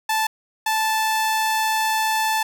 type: tone pair in turn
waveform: sawtooth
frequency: 877 / 877 Hz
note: A5 / A5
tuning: -6 / -6 cents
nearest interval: unison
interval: 0 cents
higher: neither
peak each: -15 dBFS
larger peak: neither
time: 0.09-0.27 / 0.66-2.43 s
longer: second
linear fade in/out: 5 ms
effects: none